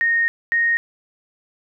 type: tone pair in turn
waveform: sine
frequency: 1853 / 1860.7 Hz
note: A#6 / A#6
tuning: -11 / -4 cents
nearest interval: unison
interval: 7 cents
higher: second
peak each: -15 dBFS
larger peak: neither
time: 0.01-0.28 / 0.52-0.77 s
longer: first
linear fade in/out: 0 ms
effects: none